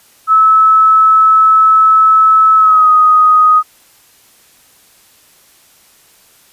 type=tone with pitch glide; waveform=sine; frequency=1300 to 1249.9 Hz; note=E6 to D#6; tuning=-24 to +7 cents; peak=-4 dBFS; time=0.27-3.63 s; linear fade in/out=50 ms; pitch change=-69 cents; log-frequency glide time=2.56-2.9 s; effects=white hiss -47 dBFS RMS until 6.52 s + resampled to 32000 Hz